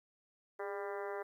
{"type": "harmonic tone with a mistuned harmonic", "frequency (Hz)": 198.7, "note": "G3", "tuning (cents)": 24, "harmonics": [2, 3, 4, 5, 6, 7, 8, 9, 10], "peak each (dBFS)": [-41, -45, -47, -49, -51, -52, -53, -54, -55], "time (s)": [0.59, 1.23], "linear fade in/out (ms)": 10, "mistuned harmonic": 2, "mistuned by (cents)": 42, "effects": ["12-bit"]}